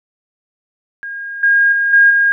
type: tone with level steps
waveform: sine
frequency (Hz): 1624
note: G#6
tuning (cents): -39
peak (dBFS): -23 / -8 / -12 / -5 / -9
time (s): 1.03-2.32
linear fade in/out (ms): 0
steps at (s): 1.43 / 1.72 / 1.93 / 2.1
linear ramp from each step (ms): 5
effects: none